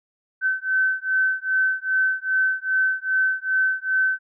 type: beating tone pair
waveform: sine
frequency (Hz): 1530 / 1532.5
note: G6 / G6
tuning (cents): -42 / -40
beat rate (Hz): 2.5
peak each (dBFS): -22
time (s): 0.41-4.19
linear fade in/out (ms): 50
effects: none